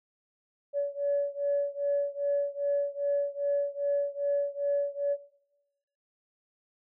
sine beating tone pair, 568 / 570.5 Hz, C#5 / C#5, +42 / +50 cents, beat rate 2.5 Hz, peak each -29 / -30 dBFS, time 0.73-5.17 s, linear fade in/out 50 ms, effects noise-tail reverb RT60 0.9 s tail -18 dB re dry + tanh soft clip ceiling -19 dBFS

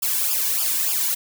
blue noise with flanger, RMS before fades -22 dBFS, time 0.02-1.15 s, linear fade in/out 10 ms, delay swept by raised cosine 0.49 to 1.59 ms, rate 3.4 Hz, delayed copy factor -1, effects none

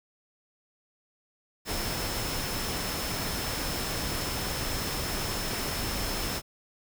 sine tone in noise, 5274 Hz, E8, in tune, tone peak -39 dBFS, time 1.65-6.42 s, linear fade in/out 50 ms, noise pink, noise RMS -32 dBFS, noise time 1.65-6.42 s, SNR -10 dB, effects none

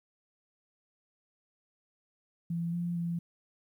sine tone with pitch steps, 169 / 173 / 170.3 Hz, E3 / F3 / F3, +43 / -16 / -43 cents, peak -30 dBFS, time 2.5-3.19 s, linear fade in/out 5 ms, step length 230 ms, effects 11-bit

